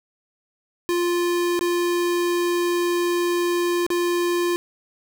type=tone with dropouts; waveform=square; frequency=349.2 Hz; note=F4; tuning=in tune; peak=-20 dBFS; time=0.89-4.56 s; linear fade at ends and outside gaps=0 ms; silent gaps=1.592-1.61 / 3.865-3.903 s; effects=none